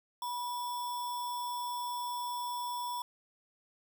sine tone with sample-and-hold, 975 Hz, B5, 23 cents flat, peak -34 dBFS, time 0.22-3.02 s, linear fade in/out 2 ms, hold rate 4410 Hz, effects none

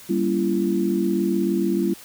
sine chord, G diminished seventh, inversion none, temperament just, 196 / 235.2 / 282.2 / 338.7 Hz, G3 / Bb3 / Db4 / Fb4, 0 / +16 / +31 / +47 cents, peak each -23 / -27 / -28 / -22 dBFS, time 0.09-1.94 s, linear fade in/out 10 ms, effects white hiss -44 dBFS RMS until 2.04 s

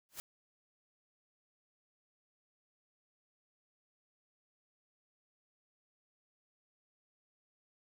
white noise with exponential growth, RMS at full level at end -39 dBFS, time 0.09-0.2 s, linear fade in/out 0 ms, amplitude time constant 22 ms, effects none

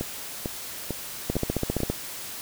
two click trains, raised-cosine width 2 ms, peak -15 / -11 dBFS, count 5 / 10, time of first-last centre 0.01-1.804 / 1.3-1.9 s, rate 2.23 / 15 Hz, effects white hiss -37 dBFS RMS until 2.41 s

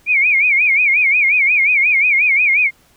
sine tone with vibrato, 2309 Hz, D7, 30 cents flat, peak -10 dBFS, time 0.06-2.71 s, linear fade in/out 50 ms, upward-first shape sine, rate 5.6 Hz, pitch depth 150 cents each way, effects pink hiss -53 dBFS RMS until 2.96 s

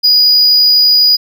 triangle tone, 4916 Hz, D#8, 22 cents flat, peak -4 dBFS, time 0.03-1.17 s, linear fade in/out 20 ms, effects none

